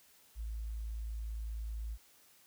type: tone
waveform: sine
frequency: 55 Hz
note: A1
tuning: in tune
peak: -37 dBFS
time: 0.35-1.98 s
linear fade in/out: 50 ms
effects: white hiss -64 dBFS RMS until 2.46 s